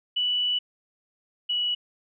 sine tone pair in turn, 2960 / 2936 Hz, F#7 / F#7, 0 / -14 cents, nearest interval unison, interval 14 cents, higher first, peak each -22 / -23 dBFS, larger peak first, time 0.16-0.59 / 1.49-1.75 s, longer first, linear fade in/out 10 ms, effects none

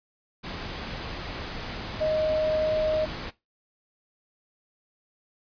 sine tone in noise, 622.3 Hz, D#5, in tune, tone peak -22 dBFS, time 2-3.06 s, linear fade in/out 20 ms, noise pink, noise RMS -35 dBFS, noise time 0.43-3.31 s, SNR +10 dB, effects noise-tail reverb RT60 0.2 s tail -18 dB re dry + resampled to 11025 Hz

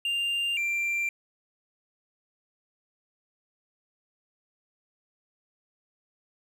triangle tone pair in turn, 2794 / 2364 Hz, F7 / D7, 0 / +11 cents, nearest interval minor third, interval 289 cents, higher first, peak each -24 dBFS, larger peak neither, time 0.05-0.57 / 0.57-1.09 s, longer neither, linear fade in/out 2 ms, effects none

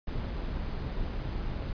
brown noise with amplitude modulation, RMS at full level -32 dBFS, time 0.07-1.73 s, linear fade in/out 5 ms, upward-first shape sine, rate 172 Hz, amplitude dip 30%, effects resampled to 11025 Hz

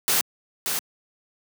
white noise with echo, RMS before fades -21 dBFS, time 0.08-0.21 s, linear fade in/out 0 ms, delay 580 ms, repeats 1, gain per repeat -5 dB, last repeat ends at 0.79 s, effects high-pass 150 Hz 12 dB/octave

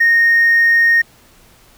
triangle tone with hard clipping, 1853 Hz, A#6, 11 cents flat, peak -8 dBFS, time 0-1.02 s, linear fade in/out 10 ms, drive 2 dB, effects pink hiss -48 dBFS RMS until 1.77 s

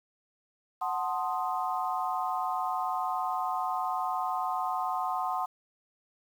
sine chord, F# diminished seventh, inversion none, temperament equal, 740 / 880 / 1046.5 / 1244.5 Hz, F#5 / A5 / C6 / Eb6, 0 / 0 / 0 / 0 cents, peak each -32 / -36 / -33 / -36 dBFS, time 0.81-5.46 s, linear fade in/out 10 ms, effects 9-bit

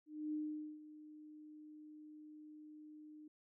sine tone with ADSR envelope, 304.4 Hz, D#4, 38 cents flat, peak -37 dBFS, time 0.06-3.28 s, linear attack 270 ms, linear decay 460 ms, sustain -16 dB, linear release 5 ms, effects none

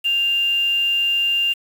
sine tone with quantisation, 2794 Hz, F7, in tune, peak -16 dBFS, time 0.04-1.54 s, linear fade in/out 20 ms, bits 6, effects none

